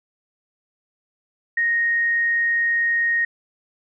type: tone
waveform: sine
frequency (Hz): 1864.7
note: A#6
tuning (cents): 0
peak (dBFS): -17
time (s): 1.57-3.25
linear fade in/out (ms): 5
effects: none